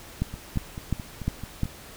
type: two click trains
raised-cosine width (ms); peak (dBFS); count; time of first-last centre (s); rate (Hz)
5; -22 / -12; 7 / 5; 0.34-1.656 / 0.22-1.633; 4.56 / 2.83
effects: pink hiss -45 dBFS RMS until 1.96 s